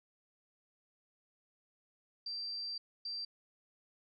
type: tone bursts at uneven times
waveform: sine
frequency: 4699 Hz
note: D8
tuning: in tune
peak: -38 dBFS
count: 2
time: 2.26-2.78 / 3.05-3.25 s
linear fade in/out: 5 ms
effects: none